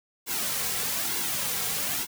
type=noise with flanger; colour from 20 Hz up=white; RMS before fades=-29 dBFS; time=0.26-2.07 s; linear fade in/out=50 ms; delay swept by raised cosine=1.6 to 3.4 ms; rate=1.1 Hz; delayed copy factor=-0.6; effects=none